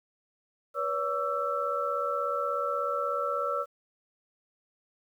sine tone cluster, 490.5 / 567 / 1141 / 1330 Hz, B4 / C#5 / C#6 / E6, -12 / +39 / +50 / +15 cents, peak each -35 / -32 / -38 / -30 dBFS, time 0.74-3.66 s, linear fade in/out 50 ms, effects 10-bit

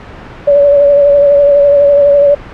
sine tone with vibrato, 571 Hz, D5, 49 cents flat, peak -3 dBFS, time 0.47-2.35 s, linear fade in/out 10 ms, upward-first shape sine, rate 12 Hz, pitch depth 27 cents each way, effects pink hiss -29 dBFS RMS until 2.53 s + low-pass 2000 Hz 12 dB/octave

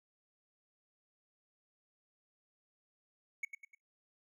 triangle tone with echo, 2217 Hz, C#7, in tune, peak -32 dBFS, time 3.43-3.45 s, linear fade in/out 5 ms, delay 100 ms, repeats 3, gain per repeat -7 dB, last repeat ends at 3.75 s, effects noise-tail reverb RT60 0.2 s tail -26 dB re dry

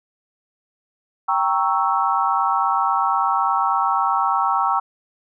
sine chord, G diminished seventh, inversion none, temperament equal, 784 / 932.3 / 1108.7 / 1318.5 Hz, G5 / Bb5 / Db6 / Fb6, 0 / 0 / 0 / 0 cents, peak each -22 dBFS, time 1.28-4.8 s, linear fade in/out 10 ms, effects none

